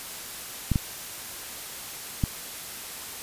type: clicks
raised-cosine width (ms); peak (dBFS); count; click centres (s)
5; -10; 3; 0.717 / 0.758 / 2.238
effects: white hiss -38 dBFS RMS until 3.22 s + resampled to 32000 Hz